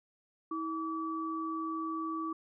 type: tone pair together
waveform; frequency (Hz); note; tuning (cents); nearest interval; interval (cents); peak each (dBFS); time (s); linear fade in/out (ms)
sine; 322.4 / 1148.9; E4 / D6; -38 / -38; octave + minor seventh; 2200; -36 / -36; 0.51-2.33; 5
effects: none